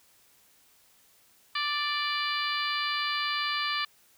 harmonic tone, 587.3 Hz, D5, in tune, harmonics 2 / 3 / 4 / 5 / 6 / 7 / 8, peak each -32 / -34 / -35 / -36 / -37 / -37 / -38 dBFS, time 1.55-3.85 s, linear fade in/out 5 ms, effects white hiss -62 dBFS RMS until 4.17 s

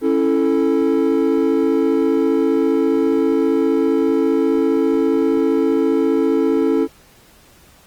triangle chord, A major, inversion first, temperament just, 275 / 330 / 440 Hz, C#4 / E4 / A4, -14 / +2 / 0 cents, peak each -16 dBFS, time 0.01-6.88 s, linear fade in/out 50 ms, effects pink hiss -49 dBFS RMS until 7.86 s + Opus 24 kbps

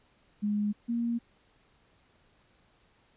sine tone pair in turn, 207.7 / 234.7 Hz, G#3 / A#3, 0 / +12 cents, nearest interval major second, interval 212 cents, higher second, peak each -26 / -27 dBFS, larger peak first, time 0.42-0.73 / 0.88-1.19 s, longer neither, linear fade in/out 20 ms, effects pink hiss -66 dBFS RMS until 3.16 s + resampled to 8000 Hz

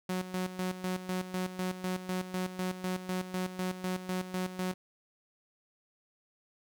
sawtooth tone with tremolo, 184 Hz, F#3, 9 cents flat, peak -27 dBFS, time 0.09-4.74 s, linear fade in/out 5 ms, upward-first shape square, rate 4 Hz, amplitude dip 70%, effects none

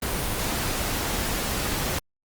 pink noise, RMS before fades -27 dBFS, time 0.02-1.99 s, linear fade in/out 5 ms, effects Opus 24 kbps

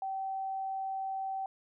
sine tone, 771 Hz, G5, 29 cents flat, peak -33 dBFS, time 0.02-1.46 s, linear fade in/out 2 ms, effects none

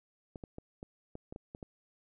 clicks, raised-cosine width 2 ms, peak -30 dBFS, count 9, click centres 0.358 / 0.438 / 0.584 / 0.829 / 1.154 / 1.325 / 1.361 / 1.549 / 1.628 s, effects none

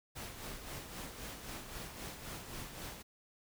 pink noise with tremolo, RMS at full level -44 dBFS, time 0.15-3.03 s, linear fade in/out 20 ms, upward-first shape sine, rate 3.8 Hz, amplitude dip 50%, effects none

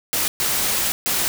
white noise bursts at uneven times, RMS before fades -21 dBFS, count 3, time 0.13-0.28 / 0.4-0.92 / 1.06-1.28 s, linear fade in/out 0 ms, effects none

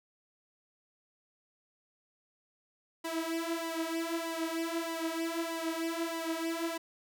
sawtooth tone with flanger, 329.6 Hz, E4, in tune, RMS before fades -35 dBFS, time 3.04-6.78 s, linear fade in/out 10 ms, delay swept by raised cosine 1 to 5.7 ms, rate 1.6 Hz, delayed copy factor +0.8, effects none

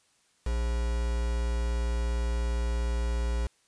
triangle tone with quantisation, 58.6 Hz, A#1, 10 cents sharp, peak -24 dBFS, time 0.46-3.47 s, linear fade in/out 5 ms, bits 6, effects white hiss -67 dBFS RMS until 3.67 s + resampled to 22050 Hz

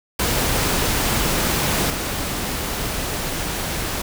pink noise with level steps, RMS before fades -20 / -25 dBFS, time 0.19-4.02 s, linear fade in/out 5 ms, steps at 1.9 s, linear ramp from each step 2 ms, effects none

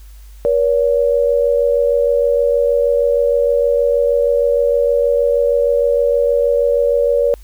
sine tone pair together, 479.1 / 565.5 Hz, A#4 / C#5, +47 / +34 cents, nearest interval minor third, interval 287 cents, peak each -14 dBFS, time 0.45-7.34 s, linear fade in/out 0 ms, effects added 50 Hz sine -35 dBFS peak until 7.43 s + white hiss -51 dBFS RMS until 7.43 s

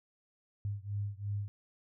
sine beating tone pair, 100.6 / 103.5 Hz, G2 / G#2, +45 / -5 cents, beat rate 2.9 Hz, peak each -37 / -38 dBFS, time 0.65-1.48 s, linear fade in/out 0 ms, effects none

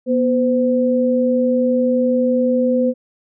sine tone pair together, 243.1 / 511.4 Hz, B3 / C5, -27 / -40 cents, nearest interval octave + minor second, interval 1287 cents, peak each -16 dBFS, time 0.06-2.94 s, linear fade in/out 50 ms, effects none

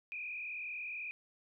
sine tone with frequency modulation, 2456 Hz, D#7, 23 cents flat, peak -39 dBFS, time 0.12-1.11 s, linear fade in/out 0 ms, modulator 41.9 Hz, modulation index 2.1, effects none

